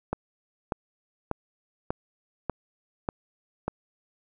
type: click train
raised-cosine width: 1 ms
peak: -13 dBFS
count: 7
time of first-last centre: 0.13-3.68 s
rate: 1.69 Hz
effects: none